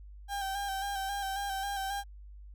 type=tone with vibrato; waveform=35% pulse; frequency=789 Hz; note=G5; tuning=11 cents sharp; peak=-31 dBFS; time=0.28-2.04 s; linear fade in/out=50 ms; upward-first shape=square; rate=3.7 Hz; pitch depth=30 cents each way; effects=added 50 Hz sine -46 dBFS peak until 2.54 s